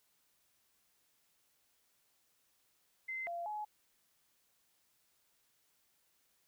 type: tone with pitch steps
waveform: sine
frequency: 2068 / 688 / 845 Hz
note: C7 / F5 / G#5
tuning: -21 / -26 / +30 cents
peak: -38 dBFS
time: 3.08-3.65 s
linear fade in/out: 10 ms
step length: 190 ms
effects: white hiss -75 dBFS RMS until 6.47 s